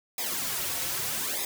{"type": "noise with flanger", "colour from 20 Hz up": "white", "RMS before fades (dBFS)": -31, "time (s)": [0.18, 1.45], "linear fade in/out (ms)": 2, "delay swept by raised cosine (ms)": [0.68, 4.98], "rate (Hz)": 0.81, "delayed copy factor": -1, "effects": []}